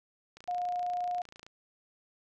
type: click train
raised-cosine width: 0.2 ms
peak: -32 dBFS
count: 32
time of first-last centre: 0.37-1.465 s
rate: 28.3 Hz
type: tone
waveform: sine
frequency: 714 Hz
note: F5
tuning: 38 cents sharp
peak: -30 dBFS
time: 0.48-1.22 s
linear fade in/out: 5 ms
effects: none